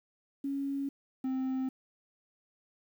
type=tone pair in turn; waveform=sine / triangle; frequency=277.2 / 261.8 Hz; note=C#4 / C4; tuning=0 / +1 cents; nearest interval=minor second; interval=99 cents; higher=first; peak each=-31 / -28 dBFS; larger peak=second; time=0.44-0.89 / 1.24-1.69 s; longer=neither; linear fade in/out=5 ms; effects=10-bit